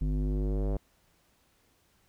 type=tone with low-pass filter sweep; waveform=square; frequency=50.3 Hz; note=G1; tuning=45 cents sharp; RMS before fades=-29 dBFS; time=0.01-0.77 s; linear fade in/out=5 ms; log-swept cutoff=210 to 590 Hz; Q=1.9; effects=pink hiss -68 dBFS RMS until 2.08 s